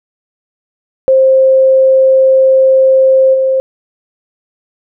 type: tone with level steps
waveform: sine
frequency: 528 Hz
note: C5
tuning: 16 cents sharp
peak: -4 / -8 dBFS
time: 1.08-3.6 s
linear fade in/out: 0 ms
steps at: 3.33 s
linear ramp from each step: 20 ms
effects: none